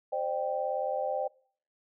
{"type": "chord", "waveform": "sine", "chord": "C suspended second", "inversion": "none", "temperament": "equal with one note detuned", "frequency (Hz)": [523.3, 601.8, 784], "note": ["C5", "D5", "G5"], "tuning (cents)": [0, 42, 0], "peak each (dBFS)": -33, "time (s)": [0.12, 1.28], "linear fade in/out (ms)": 10, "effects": ["noise-tail reverb RT60 0.5 s tail -23 dB re dry"]}